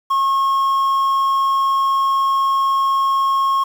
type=tone; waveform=triangle; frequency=1086 Hz; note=C#6; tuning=36 cents flat; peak=-12 dBFS; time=0.1-3.64 s; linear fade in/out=10 ms; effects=7-bit